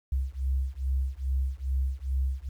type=beating tone pair; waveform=sine; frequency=65.1 / 67.5 Hz; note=C2 / C#2; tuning=-8 / -45 cents; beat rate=2.4 Hz; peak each=-29 dBFS; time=0.12-2.49 s; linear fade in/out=5 ms; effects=10-bit